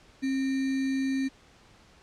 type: tone with sample-and-hold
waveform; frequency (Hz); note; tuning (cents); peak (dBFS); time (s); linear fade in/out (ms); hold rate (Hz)
sine; 268.1; C4; +42; -25; 0.22-1.29; 20; 2100
effects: pink hiss -57 dBFS RMS until 2.02 s + low-pass 6000 Hz 12 dB/octave